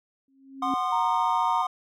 sine tone with exponential growth, 270 Hz, C#4, 45 cents flat, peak -25 dBFS, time 0.28-0.74 s, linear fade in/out 2 ms, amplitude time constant 100 ms
triangle chord, C diminished, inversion second, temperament equal with one note detuned, 740 / 1046.5 / 1220.3 Hz, Gb5 / C6 / Eb6, 0 / 0 / -34 cents, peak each -27 dBFS, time 0.62-1.67 s, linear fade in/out 5 ms
sine tone, 932.3 Hz, A#5, in tune, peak -24 dBFS, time 0.92-1.62 s, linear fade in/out 5 ms
effects none

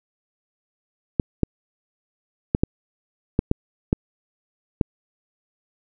clicks, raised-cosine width 3 ms, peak -4 dBFS, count 8, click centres 1.198 / 1.433 / 2.549 / 2.635 / 3.391 / 3.514 / 3.929 / 4.812 s, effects none

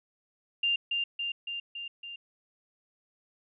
sine tone with echo, 2794 Hz, F7, in tune, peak -24 dBFS, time 0.63-0.76 s, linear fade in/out 5 ms, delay 280 ms, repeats 5, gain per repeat -3 dB, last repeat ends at 2.16 s, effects none

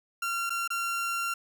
30% pulse tone with dropouts, 1376 Hz, F6, 26 cents flat, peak -26 dBFS, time 0.22-1.34 s, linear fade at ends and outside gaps 5 ms, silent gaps 0.496-0.503 / 0.677-0.703 s, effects none

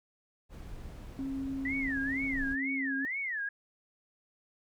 brown noise, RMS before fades -44 dBFS, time 0.49-2.57 s, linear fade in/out 50 ms
sine tone, 270 Hz, C#4, 45 cents flat, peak -33 dBFS, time 1.19-3.05 s, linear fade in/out 0 ms
sine tone with vibrato, 1903 Hz, A#6, 35 cents sharp, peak -32 dBFS, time 1.65-3.49 s, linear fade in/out 5 ms, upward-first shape sine, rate 2.1 Hz, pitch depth 280 cents each way
effects none

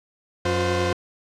sawtooth tone cluster, 91.3 / 355.7 / 516 Hz, F#2 / F4 / C5, -23 / +32 / -24 cents, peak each -21 dBFS, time 0.45-0.93 s, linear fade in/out 5 ms, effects low-pass 6000 Hz 12 dB/octave

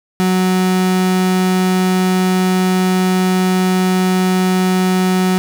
35% pulse tone, 185 Hz, F#3, in tune, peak -10 dBFS, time 0.2-5.38 s, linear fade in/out 0 ms, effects none

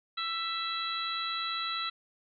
harmonic tone with a mistuned harmonic, 659.3 Hz, E5, in tune, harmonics 2 / 3 / 4 / 5 / 6, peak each -35 / -42 / -42 / -41 / -35 dBFS, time 0.17-1.9 s, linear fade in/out 10 ms, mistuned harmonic 2, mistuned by +20 cents, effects none

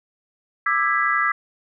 sine chord, E dominant seventh, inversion third, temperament just, 1186.7 / 1318.5 / 1648.1 / 1977.8 Hz, D6 / E6 / G#6 / B6, +18 / 0 / -14 / +2 cents, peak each -23 dBFS, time 0.66-1.32 s, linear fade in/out 5 ms, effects none

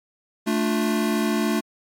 square chord, D minor, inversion second, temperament just, 220.2 / 293.7 / 352.4 Hz, A3 / D4 / F4, +2 / 0 / +16 cents, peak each -23 / -27 / -27 dBFS, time 0.46-1.61 s, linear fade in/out 20 ms, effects MP3 64 kbps

